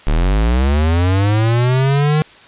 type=linear sweep; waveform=square; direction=up; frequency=35.25 to 155.6 Hz; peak=-12 dBFS; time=0.07-2.22 s; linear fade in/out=0 ms; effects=white hiss -42 dBFS RMS until 2.47 s + resampled to 8000 Hz